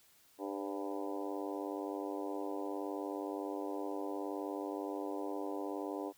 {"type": "harmonic tone with a mistuned harmonic", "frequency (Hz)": 99.3, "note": "G2", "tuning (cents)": 23, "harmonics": [3, 4, 5, 6, 7, 8, 9, 10], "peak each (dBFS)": [-41, -43, -45, -47, -48, -49, -50, -51], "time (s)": [0.38, 6.13], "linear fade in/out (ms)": 50, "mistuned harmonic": 6, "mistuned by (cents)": -51, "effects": ["white hiss -66 dBFS RMS until 6.17 s"]}